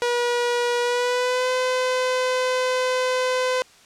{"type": "tone with pitch glide", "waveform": "sawtooth", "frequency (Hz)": [482.3, 508.9], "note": ["B4", "C5"], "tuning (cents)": [-41, -48], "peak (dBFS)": -16, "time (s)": [0.02, 3.62], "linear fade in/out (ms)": 0, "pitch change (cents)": 93, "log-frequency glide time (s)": [0.81, 1.5], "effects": ["white hiss -51 dBFS RMS until 3.85 s", "low-pass 7000 Hz 12 dB/octave"]}